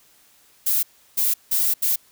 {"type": "noise bursts at uneven times", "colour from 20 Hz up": "violet", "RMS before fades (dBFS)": -20, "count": 4, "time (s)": [[0.66, 0.83], [1.17, 1.34], [1.51, 1.74], [1.82, 1.96]], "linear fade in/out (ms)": 10, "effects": ["white hiss -56 dBFS RMS until 2.11 s"]}